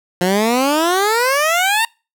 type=exponential sweep; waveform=15% pulse; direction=up; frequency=174.6 to 932.3 Hz; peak=-7 dBFS; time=0.21-1.85 s; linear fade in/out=2 ms; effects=noise-tail reverb RT60 0.3 s tail -26 dB re dry

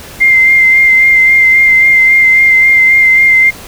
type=tone with vibrato; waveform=sine; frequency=2094 Hz; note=C7; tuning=1 cent sharp; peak=-3 dBFS; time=0.2-3.51 s; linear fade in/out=20 ms; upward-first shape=sine; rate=3.7 Hz; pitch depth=19 cents each way; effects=pink hiss -30 dBFS RMS until 3.67 s

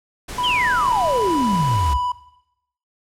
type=noise; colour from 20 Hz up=pink; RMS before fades=-32 dBFS; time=0.28-1.94 s; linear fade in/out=10 ms
type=tone with vibrato; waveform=triangle; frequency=987.8 Hz; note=B5; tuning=in tune; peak=-18 dBFS; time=0.38-2.12 s; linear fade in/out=5 ms; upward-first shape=sine; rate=18 Hz; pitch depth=13 cents each way
type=exponential sweep; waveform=sine; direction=down; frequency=3322 to 60.6 Hz; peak=-18 dBFS; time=0.43-1.98 s; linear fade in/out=20 ms
effects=noise-tail reverb RT60 0.8 s tail -17 dB re dry + low-pass 11000 Hz 12 dB/octave

